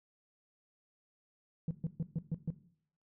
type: tone bursts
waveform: sine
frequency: 162.1 Hz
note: E3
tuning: 29 cents flat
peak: -28 dBFS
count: 6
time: 1.68-2.504 s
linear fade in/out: 2 ms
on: 29 ms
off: 130 ms
effects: noise-tail reverb RT60 0.6 s tail -17 dB re dry + tanh soft clip ceiling -30 dBFS